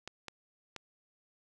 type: clicks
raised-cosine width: 0.2 ms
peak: -24 dBFS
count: 3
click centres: 0.076 / 0.283 / 0.763 s
effects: none